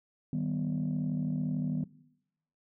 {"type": "chord", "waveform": "sine", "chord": "Eb augmented", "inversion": "none", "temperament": "equal with one note detuned", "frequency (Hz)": [155.56, 193.52, 246.9], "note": ["Eb3", "G3", "B3"], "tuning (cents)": [0, -22, 0], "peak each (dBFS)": [-31, -35, -32], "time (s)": [0.33, 1.84], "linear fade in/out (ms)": 2, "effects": ["noise-tail reverb RT60 0.8 s tail -19 dB re dry", "tanh soft clip ceiling -24 dBFS"]}